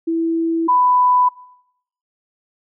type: tone pair in turn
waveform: sine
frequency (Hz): 329.6 / 995.1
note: E4 / B5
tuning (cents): 0 / +13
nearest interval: octave + perfect fifth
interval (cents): 1913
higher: second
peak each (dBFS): -16 / -11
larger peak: second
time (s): 0.07-0.68 / 0.68-1.29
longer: neither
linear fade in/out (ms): 10
effects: noise-tail reverb RT60 0.8 s tail -22 dB re dry